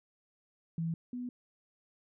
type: tone pair in turn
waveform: sine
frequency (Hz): 164.81 / 246.9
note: E3 / B3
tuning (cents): 0 / 0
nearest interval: perfect fifth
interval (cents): 700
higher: second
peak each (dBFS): -31 / -36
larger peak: first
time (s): 0.78-0.94 / 1.13-1.29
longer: neither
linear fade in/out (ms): 2
effects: none